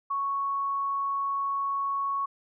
sine tone, 1108.7 Hz, C#6, in tune, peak -26 dBFS, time 0.1-2.26 s, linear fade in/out 10 ms, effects none

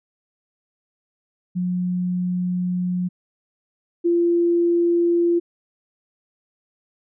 sine tone pair in turn, 180 / 343.5 Hz, F#3 / F4, -47 / -29 cents, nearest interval major seventh, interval 1118 cents, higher second, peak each -20 / -15 dBFS, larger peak second, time 1.55-3.09 / 4.04-5.4 s, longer first, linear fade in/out 20 ms, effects none

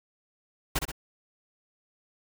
pink noise with echo, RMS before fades -26 dBFS, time 0.75-0.79 s, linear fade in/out 10 ms, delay 64 ms, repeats 2, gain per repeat -5 dB, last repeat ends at 0.918 s, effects none

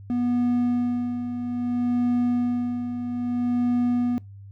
triangle tone with tremolo, 243.6 Hz, B3, 24 cents flat, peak -17 dBFS, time 0.1-4.18 s, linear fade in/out 0 ms, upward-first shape sine, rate 0.61 Hz, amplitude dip 60%, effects noise-tail reverb RT60 0.2 s tail -23 dB re dry + added 99 Hz sine -40 dBFS peak until 4.51 s

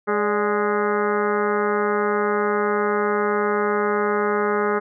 harmonic tone with a mistuned harmonic, 207.7 Hz, G#3, in tune, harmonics 1 / 2 / 3 / 4 / 5 / 6 / 7 / 8 / 9 / 10, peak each -28 / -21 / -30 / -29 / -31 / -26 / -30 / -34 / -37 / -38 dBFS, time 0.07-4.8 s, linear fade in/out 20 ms, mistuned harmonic 3, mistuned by -88 cents, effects none

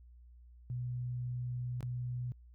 sine tone with dropouts, 123.47 Hz, B2, in tune, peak -35 dBFS, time 0.7-2.32 s, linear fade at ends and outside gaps 0 ms, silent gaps 1.807-1.828 s, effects added 60 Hz sine -54 dBFS peak until 2.54 s

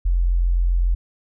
sine tone, 43.65 Hz, F1, in tune, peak -15 dBFS, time 0.05-0.95 s, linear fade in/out 10 ms, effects none

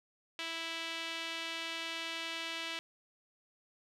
sawtooth tone with band-pass filter, 329.6 Hz, E4, in tune, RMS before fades -40 dBFS, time 0.39-2.79 s, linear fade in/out 0 ms, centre 3000 Hz, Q 1.9, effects none

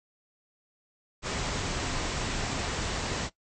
pink low-pass noise, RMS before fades -32 dBFS, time 1.22-3.3 s, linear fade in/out 50 ms, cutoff 8000 Hz, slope 96 dB/octave, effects noise-tail reverb RT60 0.1 s tail -17 dB re dry

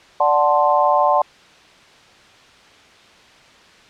sine chord, D dominant seventh, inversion none, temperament equal, 587.3 / 740 / 880 / 1046.5 Hz, D5 / F#5 / A5 / C6, 0 / 0 / 0 / 0 cents, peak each -18 dBFS, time 0.2-1.22 s, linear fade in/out 5 ms, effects white hiss -47 dBFS RMS until 3.89 s + low-pass 4000 Hz 12 dB/octave

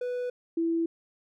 triangle / sine tone pair in turn, 493.9 / 331.7 Hz, B4 / E4, 0 / +11 cents, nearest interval perfect fifth, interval 689 cents, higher first, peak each -27 / -24 dBFS, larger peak second, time 0.01-0.3 / 0.57-0.86 s, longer neither, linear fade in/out 5 ms, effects none

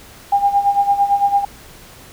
sine tone with tremolo, 804 Hz, G5, 44 cents sharp, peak -9 dBFS, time 0.32-1.45 s, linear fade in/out 5 ms, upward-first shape sine, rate 8.9 Hz, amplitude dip 75%, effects pink hiss -41 dBFS RMS until 2.12 s

